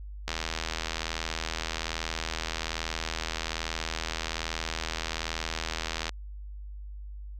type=click train; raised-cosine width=0.2 ms; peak=-13 dBFS; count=473; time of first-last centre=0.28-6.093 s; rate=81.2 Hz; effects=added 50 Hz sine -38 dBFS peak until 7.39 s